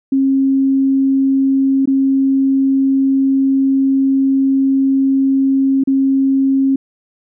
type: tone with dropouts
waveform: sine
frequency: 270 Hz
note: C#4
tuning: 45 cents flat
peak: -10 dBFS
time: 0.12-6.76 s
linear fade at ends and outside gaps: 5 ms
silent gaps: 1.857-1.874 / 5.838-5.873 s
effects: none